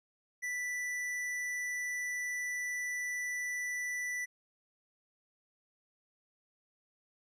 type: tone with hard clipping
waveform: triangle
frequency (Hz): 1975.5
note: B6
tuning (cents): 0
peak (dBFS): -36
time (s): 0.42-4.26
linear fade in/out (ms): 20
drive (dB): 14
effects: none